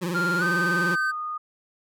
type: tone with vibrato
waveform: 25% pulse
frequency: 174.61 Hz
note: F3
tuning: in tune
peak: -22 dBFS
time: 0.01-0.96 s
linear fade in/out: 20 ms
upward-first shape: sine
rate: 20 Hz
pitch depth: 110 cents each way
type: tone with pitch glide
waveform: triangle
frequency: 1396.9 to 1541 Hz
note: F6 to G6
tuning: 0 to -30 cents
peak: -21 dBFS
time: 0.14-1.12 s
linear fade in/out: 20 ms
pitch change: +170 cents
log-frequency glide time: 0.38-0.44 s
type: tone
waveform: sine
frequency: 1230 Hz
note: D#6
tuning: 20 cents flat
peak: -28 dBFS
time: 0.41-1.38 s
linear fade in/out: 10 ms
effects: none